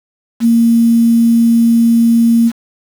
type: tone with quantisation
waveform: sine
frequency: 231.6 Hz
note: A#3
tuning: 11 cents flat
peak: -6 dBFS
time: 0.4-2.52 s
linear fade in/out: 50 ms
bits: 5
effects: none